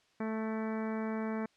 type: harmonic tone with a mistuned harmonic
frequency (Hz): 220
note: A3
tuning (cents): 0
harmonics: 1 / 2 / 3 / 4 / 5 / 6 / 7 / 8 / 9 / 10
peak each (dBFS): -34 / -40 / -44 / -46 / -48 / -50 / -51 / -52 / -53 / -54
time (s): 0.2-1.46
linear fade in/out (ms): 5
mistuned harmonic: 10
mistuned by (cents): +65
effects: white hiss -69 dBFS RMS until 1.56 s + low-pass 5000 Hz 12 dB/octave